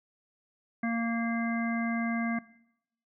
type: harmonic tone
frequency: 231 Hz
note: A#3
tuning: 16 cents flat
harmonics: 1 / 3 / 5 / 7 / 9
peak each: -28 / -37 / -41 / -39 / -38 dBFS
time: 0.83-2.39 s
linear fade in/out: 5 ms
effects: noise-tail reverb RT60 0.8 s tail -20 dB re dry